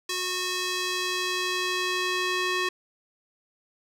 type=tone with band-pass filter sweep; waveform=square; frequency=366 Hz; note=F#4; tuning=19 cents flat; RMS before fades=-28 dBFS; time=0.09-2.69 s; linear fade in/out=5 ms; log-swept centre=5100 to 2500 Hz; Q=0.81; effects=none